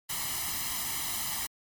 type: noise with comb filter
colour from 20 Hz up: white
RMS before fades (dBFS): -33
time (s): 0.09-1.47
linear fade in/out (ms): 10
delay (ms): 0.99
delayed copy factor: +0.8
effects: MP3 96 kbps